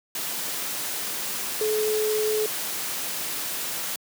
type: tone in noise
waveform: sine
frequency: 429.2 Hz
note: A4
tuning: 43 cents flat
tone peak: -22 dBFS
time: 1.61-2.46 s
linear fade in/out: 2 ms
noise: white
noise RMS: -30 dBFS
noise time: 0.15-3.96 s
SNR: +5 dB
effects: high-pass 150 Hz 12 dB/octave